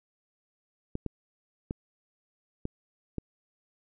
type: clicks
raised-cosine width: 3 ms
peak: -19 dBFS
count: 5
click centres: 0.954 / 1.063 / 1.709 / 2.654 / 3.183 s
effects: none